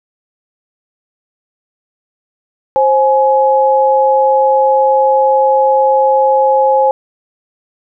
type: tone pair together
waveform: sine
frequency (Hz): 529.8 / 841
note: C5 / G#5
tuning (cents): +22 / +22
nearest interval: minor sixth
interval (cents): 800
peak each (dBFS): -10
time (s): 2.76-6.91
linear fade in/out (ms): 0
effects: none